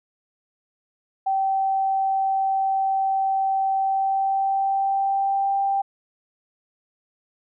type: tone with pitch glide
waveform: sine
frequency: 774 to 788 Hz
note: G5 to G5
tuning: -22 to +9 cents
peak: -19 dBFS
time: 1.26-5.82 s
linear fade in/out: 10 ms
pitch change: +31 cents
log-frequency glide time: 3.76-5.61 s
effects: none